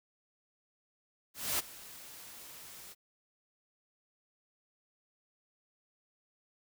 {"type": "noise with ADSR envelope", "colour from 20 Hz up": "white", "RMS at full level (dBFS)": -31, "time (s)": [1.34, 2.95], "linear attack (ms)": 250, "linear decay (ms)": 19, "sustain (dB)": -19, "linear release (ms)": 35, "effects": []}